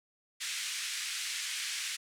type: band-pass noise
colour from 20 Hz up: pink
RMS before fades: -37 dBFS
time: 0.4-1.97 s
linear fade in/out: 20 ms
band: 1900 to 9400 Hz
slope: 24 dB/octave
effects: none